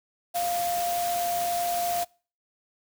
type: tone in noise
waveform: sine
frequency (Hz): 698.5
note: F5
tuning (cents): 0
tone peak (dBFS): -25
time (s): 0.34-2.05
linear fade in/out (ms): 20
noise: white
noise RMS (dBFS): -34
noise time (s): 0.34-2.05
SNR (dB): +6
effects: noise-tail reverb RT60 0.4 s tail -25 dB re dry